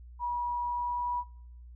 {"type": "tone with pitch glide", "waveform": "sine", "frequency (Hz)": [966, 973.8], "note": ["B5", "B5"], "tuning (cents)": [-39, -25], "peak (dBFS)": -29, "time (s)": [0.19, 1.24], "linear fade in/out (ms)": 50, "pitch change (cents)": 14, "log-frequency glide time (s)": [0.64, 1.11], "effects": ["noise-tail reverb RT60 0.8 s tail -26 dB re dry", "added 60 Hz sine -46 dBFS peak until 1.75 s"]}